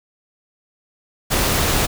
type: noise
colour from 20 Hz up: pink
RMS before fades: -18 dBFS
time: 1.3-1.87 s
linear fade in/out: 20 ms
effects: none